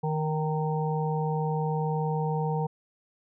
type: harmonic tone with a mistuned harmonic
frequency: 155.56 Hz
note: D#3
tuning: in tune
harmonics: 1 / 3 / 5 / 6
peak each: -27 / -32 / -34 / -35 dBFS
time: 0.03-2.67 s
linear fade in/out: 10 ms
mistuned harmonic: 6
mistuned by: -24 cents
effects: none